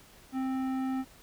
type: tone with tanh clipping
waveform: sine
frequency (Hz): 262.6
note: C4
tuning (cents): +6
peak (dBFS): -31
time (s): 0.32-1.05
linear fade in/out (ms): 50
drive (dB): 14
effects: pink hiss -56 dBFS RMS until 1.22 s